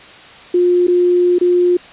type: tone with dropouts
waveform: sine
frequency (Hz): 355.2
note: F4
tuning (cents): +29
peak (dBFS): -9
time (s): 0.54-1.77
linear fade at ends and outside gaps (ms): 5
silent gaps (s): 0.87-0.88 / 1.385-1.411
effects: white hiss -38 dBFS RMS until 1.92 s + resampled to 8000 Hz